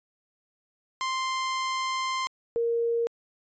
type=tone pair in turn; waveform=sawtooth / sine; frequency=1046.5 / 466.2 Hz; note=C6 / A#4; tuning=0 / 0 cents; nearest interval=octave + major second; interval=1400 cents; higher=first; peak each=-23 dBFS; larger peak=neither; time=1.01-2.27 / 2.56-3.07 s; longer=first; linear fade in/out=0 ms; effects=resampled to 16000 Hz